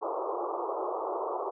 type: band-pass noise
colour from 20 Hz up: pink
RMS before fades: -33 dBFS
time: 0.01-1.51 s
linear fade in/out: 20 ms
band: 340 to 1200 Hz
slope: 96 dB/octave
effects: none